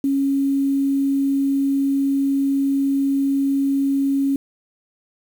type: tone with quantisation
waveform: sine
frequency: 275.4 Hz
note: C#4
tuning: 11 cents flat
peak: -16 dBFS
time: 0.04-4.36 s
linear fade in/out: 2 ms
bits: 7
effects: none